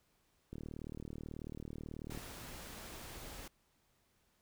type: click train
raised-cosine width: 3 ms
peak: -32 dBFS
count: 64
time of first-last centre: 0.53-2.175 s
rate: 38.3 Hz
type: noise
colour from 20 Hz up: pink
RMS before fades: -49 dBFS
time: 2.1-3.48 s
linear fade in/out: 5 ms
effects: pink hiss -75 dBFS RMS until 4.41 s